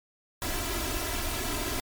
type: noise with comb filter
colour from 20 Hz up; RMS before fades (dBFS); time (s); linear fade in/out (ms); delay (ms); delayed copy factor
pink; -31; 0.42-1.8; 0; 3; +0.95
effects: MP3 96 kbps